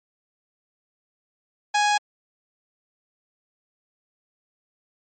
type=tone; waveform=sawtooth; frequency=830.6 Hz; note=G#5; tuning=in tune; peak=-14 dBFS; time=1.74-1.98 s; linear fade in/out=10 ms; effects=MP3 32 kbps